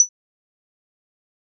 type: tone with exponential decay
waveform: sine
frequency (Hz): 5950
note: F#8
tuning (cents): +9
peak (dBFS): -4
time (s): 0-0.09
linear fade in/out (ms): 2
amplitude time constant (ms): 18
effects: none